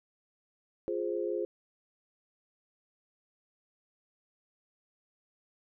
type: chord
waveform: sine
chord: F minor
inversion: none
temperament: equal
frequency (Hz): 349.2 / 415.3 / 523.3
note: F4 / Ab4 / C5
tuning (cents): 0 / 0 / 0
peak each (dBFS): -34 / -34 / -36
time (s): 0.88-1.45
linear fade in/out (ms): 0
effects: none